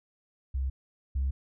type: tone pair in turn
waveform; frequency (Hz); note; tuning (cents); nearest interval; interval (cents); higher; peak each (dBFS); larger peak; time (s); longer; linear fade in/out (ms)
sine; 66.4 / 67.25; C2 / C2; +26 / +48; unison; 22; second; -26 / -24; second; 0.54-0.7 / 1.15-1.31; neither; 10
effects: tanh soft clip ceiling -23 dBFS